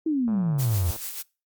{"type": "exponential sweep", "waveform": "sine", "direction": "down", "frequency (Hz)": [329.5, 80.3], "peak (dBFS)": -21, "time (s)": [0.06, 0.91], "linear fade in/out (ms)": 5}
{"type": "click train", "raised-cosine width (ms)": 1, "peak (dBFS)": -27, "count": 78, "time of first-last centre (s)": [0.28, 0.961], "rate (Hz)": 113}
{"type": "noise with tremolo", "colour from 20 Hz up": "blue", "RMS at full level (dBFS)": -32, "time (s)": [0.58, 1.23], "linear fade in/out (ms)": 20, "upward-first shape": "sine", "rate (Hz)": 6.8, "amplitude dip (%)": 50}
{"effects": ["noise-tail reverb RT60 0.3 s tail -24 dB re dry", "Opus 48 kbps"]}